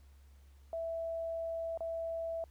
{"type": "tone with dropouts", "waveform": "sine", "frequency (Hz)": 660, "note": "E5", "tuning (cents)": 2, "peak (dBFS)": -35, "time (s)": [0.73, 2.44], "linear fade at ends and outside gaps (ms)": 1, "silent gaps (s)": [1.775, 1.806], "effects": ["added 69 Hz sine -56 dBFS peak until 2.5 s", "pink hiss -71 dBFS RMS until 2.5 s"]}